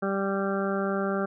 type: harmonic tone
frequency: 196 Hz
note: G3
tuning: in tune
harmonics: 1 / 2 / 3 / 4 / 6 / 7 / 8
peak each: -29 / -30 / -32 / -37 / -37 / -35 / -39 dBFS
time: 0.02-1.26 s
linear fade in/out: 10 ms
effects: none